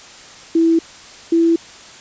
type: tone pair in turn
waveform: sine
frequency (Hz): 329.6 / 332.9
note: E4 / E4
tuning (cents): 0 / +17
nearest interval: unison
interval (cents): 17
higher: second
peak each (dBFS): -10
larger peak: neither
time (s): 0.55-0.79 / 1.32-1.56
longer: neither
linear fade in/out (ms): 5
effects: white hiss -39 dBFS RMS until 2 s + resampled to 16000 Hz